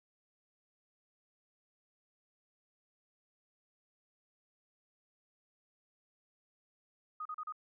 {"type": "tone bursts", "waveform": "sine", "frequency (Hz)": 1244.5, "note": "D#6", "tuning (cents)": 0, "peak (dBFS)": -38, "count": 4, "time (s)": [7.2, 7.524], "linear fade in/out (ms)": 5, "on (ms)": 54, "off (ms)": 36, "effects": []}